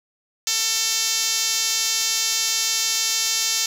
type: tone with band-pass filter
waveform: 5% pulse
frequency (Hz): 446.8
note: A4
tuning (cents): +27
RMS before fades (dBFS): -22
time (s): 0.47-3.66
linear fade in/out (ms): 2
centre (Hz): 7200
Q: 2
effects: none